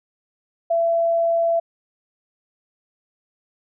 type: tone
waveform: sine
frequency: 671 Hz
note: E5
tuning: 31 cents sharp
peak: -16 dBFS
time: 0.7-1.6 s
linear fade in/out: 10 ms
effects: none